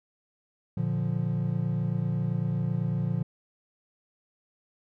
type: chord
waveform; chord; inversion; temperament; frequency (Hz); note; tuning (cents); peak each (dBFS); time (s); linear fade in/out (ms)
triangle; Bb major; none; equal; 116.54 / 146.83 / 174.61; Bb2 / D3 / F3; 0 / 0 / 0; -28; 0.77-3.23; 5
effects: none